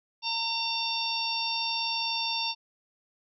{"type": "harmonic tone with a mistuned harmonic", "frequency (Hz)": 913, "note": "A#5", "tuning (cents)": -36, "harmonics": [1, 3, 4, 5, 6], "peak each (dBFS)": [-34, -34, -34, -34, -34], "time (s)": [0.22, 2.55], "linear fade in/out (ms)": 50, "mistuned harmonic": 4, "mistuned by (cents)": -25, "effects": []}